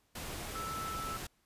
sine tone in noise, 1318.5 Hz, E6, in tune, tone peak -38 dBFS, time 0.55-1.17 s, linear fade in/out 5 ms, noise pink, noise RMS -42 dBFS, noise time 0.15-1.27 s, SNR +1 dB, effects pink hiss -73 dBFS RMS until 1.45 s + resampled to 32000 Hz

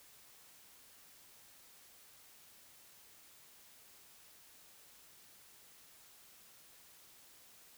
silence, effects white hiss -61 dBFS RMS until 7.77 s

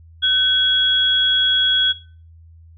sine tone pair together, 1520 / 3330 Hz, F#6 / G#7, +46 / +4 cents, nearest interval octave + major second, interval 1358 cents, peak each -22 / -14 dBFS, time 0.22-1.93 s, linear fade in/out 20 ms, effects noise-tail reverb RT60 0.4 s tail -17 dB re dry + added 82 Hz sine -42 dBFS peak until 2.77 s

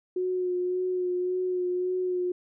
sine tone with vibrato, 363.5 Hz, F#4, 31 cents flat, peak -25 dBFS, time 0.16-2.32 s, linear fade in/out 5 ms, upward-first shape sine, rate 1.8 Hz, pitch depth 21 cents each way, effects none

